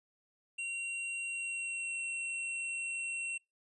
square tone with pitch glide, 2750 to 2723 Hz, F7 to F7, -27 to -44 cents, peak -36 dBFS, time 0.58-3.38 s, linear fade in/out 10 ms, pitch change -17 cents, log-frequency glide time 1.26-1.97 s, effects noise-tail reverb RT60 0.2 s tail -24 dB re dry + resampled to 24000 Hz

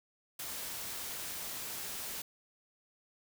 white noise, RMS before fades -41 dBFS, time 0.39-2.22 s, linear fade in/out 5 ms, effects none

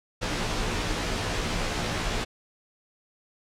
pink noise with comb filter, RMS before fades -28 dBFS, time 0.21-2.25 s, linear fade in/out 20 ms, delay 15 ms, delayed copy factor -1, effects low-pass 6000 Hz 12 dB/octave

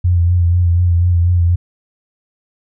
sine tone with vibrato, 87.31 Hz, F2, in tune, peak -9 dBFS, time 0.04-1.56 s, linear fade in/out 10 ms, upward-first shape sine, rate 4.1 Hz, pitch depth 39 cents each way, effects none

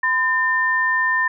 sine tone pair together, 1015.8 / 1800 Hz, B5 / A6, +48 / +39 cents, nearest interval minor seventh, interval 991 cents, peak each -22 / -17 dBFS, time 0.03-1.28 s, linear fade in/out 5 ms, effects none

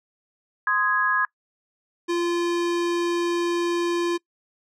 sine chord, Ab major, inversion first, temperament just, 1038.3 / 1245.9 / 1661.2 Hz, C6 / Eb6 / Ab6, -14 / +2 / 0 cents, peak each -25 / -26 / -21 dBFS, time 0.67-1.25 s, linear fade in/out 2 ms
square tone, 345.2 Hz, F4, 20 cents flat, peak -22 dBFS, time 2.08-4.18 s, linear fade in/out 20 ms
effects noise-tail reverb RT60 0.1 s tail -24 dB re dry + low-pass 7000 Hz 12 dB/octave

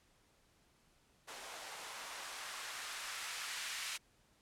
blue noise with band-pass filter sweep, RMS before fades -45 dBFS, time 1.27-3.98 s, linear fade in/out 20 ms, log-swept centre 630 to 2000 Hz, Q 0.99, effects pink hiss -71 dBFS RMS until 4.41 s + low-pass 11000 Hz 12 dB/octave

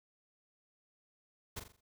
pink noise with echo, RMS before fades -41 dBFS, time 1.56-1.6 s, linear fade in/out 10 ms, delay 42 ms, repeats 5, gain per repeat -7 dB, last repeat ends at 1.81 s, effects noise-tail reverb RT60 0.1 s tail -25 dB re dry

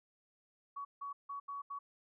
sine tone bursts at uneven times, 1125 Hz, C#6, 25 cents sharp, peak -40 dBFS, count 5, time 0.76-0.85 / 1.01-1.13 / 1.29-1.4 / 1.48-1.62 / 1.7-1.79 s, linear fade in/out 10 ms, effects none

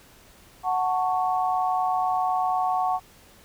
sine chord, F# minor, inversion none, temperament just, 740 / 888 / 1110 Hz, F#5 / A5 / C#6, 0 / +16 / +2 cents, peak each -23 / -29 / -28 dBFS, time 0.63-3 s, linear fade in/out 50 ms, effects pink hiss -53 dBFS RMS until 3.44 s

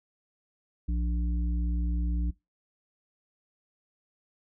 harmonic tone, 59 Hz, A#1, 22 cents sharp, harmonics 1 / 3 / 5, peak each -26 / -36 / -40 dBFS, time 0.88-2.31 s, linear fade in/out 10 ms, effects noise-tail reverb RT60 0.2 s tail -21 dB re dry

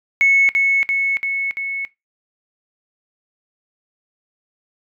sine tone with echo, 2200 Hz, C#7, 14 cents flat, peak -9 dBFS, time 0.21-0.49 s, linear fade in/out 0 ms, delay 340 ms, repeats 4, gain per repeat -3 dB, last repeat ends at 1.85 s, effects noise-tail reverb RT60 0.2 s tail -19 dB re dry + tanh soft clip ceiling -5 dBFS

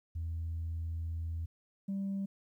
sine tone pair in turn, 82.41 / 196.01 Hz, E2 / G3, 0 / 0 cents, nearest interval octave + minor third, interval 1500 cents, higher second, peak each -33 / -31 dBFS, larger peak second, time 0.15-1.46 / 1.88-2.26 s, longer first, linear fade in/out 10 ms, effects tanh soft clip ceiling -31 dBFS + 12-bit

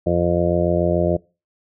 harmonic tone, 87 Hz, F2, 6 cents flat, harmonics 1 / 2 / 3 / 4 / 5 / 6 / 7 / 8, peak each -24 / -22 / -33 / -22 / -27 / -25 / -21 / -31 dBFS, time 0.06-1.17 s, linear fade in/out 10 ms, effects noise-tail reverb RT60 0.3 s tail -23 dB re dry

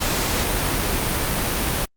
pink noise, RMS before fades -22 dBFS, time 0-1.86 s, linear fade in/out 20 ms, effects Opus 48 kbps

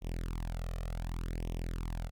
sawtooth tone with flanger, 42 Hz, E1, 33 cents sharp, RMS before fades -37 dBFS, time 0.01-2.11 s, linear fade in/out 50 ms, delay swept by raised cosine 0.33 to 1.63 ms, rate 0.67 Hz, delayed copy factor +0.9, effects none

